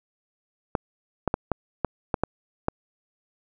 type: clicks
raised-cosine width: 1 ms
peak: -8 dBFS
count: 8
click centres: 0.752 / 1.277 / 1.341 / 1.517 / 1.847 / 2.142 / 2.236 / 2.684 s
effects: none